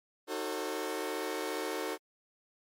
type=chord; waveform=sawtooth; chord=D# diminished seventh; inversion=none; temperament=just; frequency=311.1 / 373.4 / 448 / 537.6 Hz; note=D#4 / F#4 / A4 / C5; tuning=0 / +16 / +31 / +47 cents; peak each=-36 / -35 / -34 / -37 dBFS; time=0.27-1.98 s; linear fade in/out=50 ms; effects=MP3 64 kbps